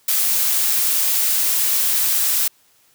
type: noise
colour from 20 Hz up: blue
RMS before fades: -18 dBFS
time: 0.08-2.48 s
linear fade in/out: 5 ms
effects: white hiss -57 dBFS RMS until 2.94 s + high-pass 60 Hz 12 dB/octave